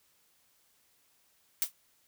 blue noise with exponential decay, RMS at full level -24 dBFS, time 1.62-1.72 s, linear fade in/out 0 ms, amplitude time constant 20 ms, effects white hiss -69 dBFS RMS until 2.07 s

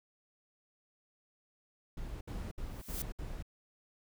brown noise bursts, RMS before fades -41 dBFS, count 5, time 1.97-3.426 s, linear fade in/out 5 ms, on 240 ms, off 64 ms
blue noise with exponential growth, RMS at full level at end -37 dBFS, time 2.61-3.02 s, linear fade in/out 2 ms, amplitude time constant 88 ms
effects none

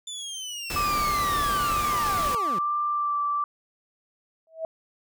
25% pulse linear sweep, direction down, 3536 to 154.6 Hz, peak -29 dBFS, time 0.07-2.59 s, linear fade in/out 5 ms
pink noise, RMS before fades -32 dBFS, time 0.7-2.35 s, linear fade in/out 2 ms
sine tone with vibrato, 1174.7 Hz, D6, in tune, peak -23 dBFS, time 0.76-3.44 s, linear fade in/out 2 ms, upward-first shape sine, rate 1.1 Hz, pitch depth 15 cents each way
sine tone with exponential growth, 647 Hz, E5, 32 cents flat, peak -24 dBFS, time 4.47-4.65 s, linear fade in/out 1 ms, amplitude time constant 39 ms
effects none

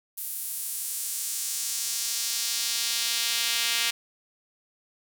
sawtooth tone with high-pass filter sweep, 233.1 Hz, A#3, in tune, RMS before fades -29 dBFS, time 0.17-3.91 s, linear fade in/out 10 ms, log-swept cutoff 12000 to 2800 Hz, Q 1.2, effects none

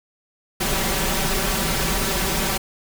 pink noise with comb filter, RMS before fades -22 dBFS, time 0.6-2.58 s, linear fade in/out 10 ms, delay 5.2 ms, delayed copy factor +0.85, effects none

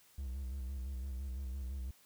triangle tone with vibrato, 65.5 Hz, C2, 2 cents sharp, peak -36 dBFS, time 0.18-1.91 s, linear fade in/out 5 ms, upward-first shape square, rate 5.9 Hz, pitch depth 77 cents each way, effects white hiss -65 dBFS RMS until 2.05 s

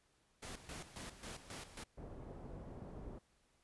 pink noise with tremolo, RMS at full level -48 dBFS, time 0.42-1.84 s, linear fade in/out 10 ms, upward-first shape square, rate 3.7 Hz, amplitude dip 70%
pink low-pass noise, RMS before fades -50 dBFS, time 1.97-3.19 s, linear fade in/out 10 ms, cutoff 610 Hz, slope 12 dB/octave
effects pink hiss -75 dBFS RMS until 3.63 s + resampled to 24000 Hz

